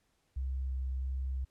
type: tone with vibrato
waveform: sine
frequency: 65.41 Hz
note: C2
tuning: in tune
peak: -32 dBFS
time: 0.36-1.45 s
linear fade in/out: 10 ms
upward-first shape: square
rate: 1.5 Hz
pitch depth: 8 cents each way
effects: pink hiss -75 dBFS RMS until 1.5 s + low-pass 11000 Hz 12 dB/octave